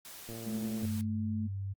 white noise, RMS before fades -48 dBFS, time 0.05-1.01 s, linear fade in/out 0 ms
click train, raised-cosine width 2 ms, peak -32 dBFS, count 65, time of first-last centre 0.29-0.851 s, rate 114 Hz
sine tone, 217.7 Hz, A3, 18 cents flat, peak -33 dBFS, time 0.46-1.48 s, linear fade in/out 20 ms
sine tone with pitch glide, 99 to 97.86 Hz, G2 to G2, +18 to -2 cents, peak -34 dBFS, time 0.82-1.74 s, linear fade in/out 20 ms, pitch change -20 cents, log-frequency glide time 0.95-1.3 s
effects Opus 48 kbps

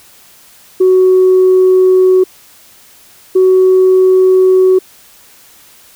sine tone pair in turn, 371.9 / 373.5 Hz, F#4 / F#4, +9 / +16 cents, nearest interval unison, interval 7 cents, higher second, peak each -3 dBFS, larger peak neither, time 0.8-2.24 / 3.35-4.79 s, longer neither, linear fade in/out 10 ms, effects tanh soft clip ceiling -1 dBFS + white hiss -42 dBFS RMS until 5.95 s

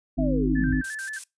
harmonic tone, 51.91 Hz, G#1, in tune, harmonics 1 / 3 / 5 / 6, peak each -26 / -29 / -23 / -32 dBFS, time 0.17-0.82 s, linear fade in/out 20 ms
sine linear sweep, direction down, 684 to 57.4 Hz, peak -28 dBFS, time 0.18-0.75 s, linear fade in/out 10 ms
sine tone with vibrato, 1652 Hz, G#6, 10 cents flat, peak -31 dBFS, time 0.55-1.19 s, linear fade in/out 10 ms, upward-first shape square, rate 5.7 Hz, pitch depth 88 cents each way
violet noise bursts, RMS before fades -32 dBFS, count 3, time 0.84-1.24 s, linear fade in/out 5 ms, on 110 ms, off 35 ms
effects noise-tail reverb RT60 0.2 s tail -23 dB re dry + resampled to 22050 Hz

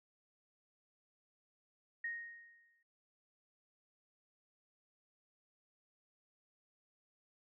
sine tone with exponential decay, 1864.7 Hz, A#6, in tune, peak -36 dBFS, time 2.04-2.83 s, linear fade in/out 5 ms, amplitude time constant 170 ms, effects none

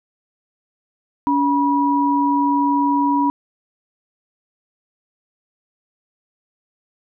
sine tone pair together, 283.7 / 970 Hz, C#4 / B5, +40 / -31 cents, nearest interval octave + major sixth, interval 2129 cents, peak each -17 dBFS, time 1.27-3.3 s, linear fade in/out 0 ms, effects none

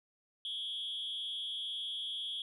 sine tone with amplitude modulation, 3331 Hz, G#7, 4 cents sharp, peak -31 dBFS, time 0.45-2.42 s, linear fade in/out 2 ms, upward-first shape sine, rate 242 Hz, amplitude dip 95%, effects tanh soft clip ceiling -31 dBFS

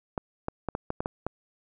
clicks, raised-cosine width 1 ms, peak -15 dBFS, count 8, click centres 0.178 / 0.484 / 0.687 / 0.751 / 0.904 / 1.005 / 1.059 / 1.266 s, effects none

